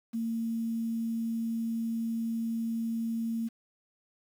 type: tone with quantisation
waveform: sine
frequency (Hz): 228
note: A#3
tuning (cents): -38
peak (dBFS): -29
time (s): 0.13-3.49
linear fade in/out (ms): 20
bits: 9
effects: none